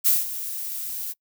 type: noise with ADSR envelope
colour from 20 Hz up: violet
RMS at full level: -17 dBFS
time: 0.04-1.14 s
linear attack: 31 ms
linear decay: 180 ms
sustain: -14 dB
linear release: 30 ms
effects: noise-tail reverb RT60 0.1 s tail -25 dB re dry